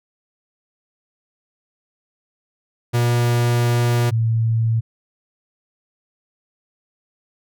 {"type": "tone pair in turn", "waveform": ["45% pulse", "sine"], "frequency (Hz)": [119.8, 113.37], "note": ["A#2", "A#2"], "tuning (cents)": [48, -48], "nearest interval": "minor second", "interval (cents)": 96, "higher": "first", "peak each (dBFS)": -15, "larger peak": "neither", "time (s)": [[2.93, 4.11], [4.11, 4.81]], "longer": "first", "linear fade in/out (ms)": 20, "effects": []}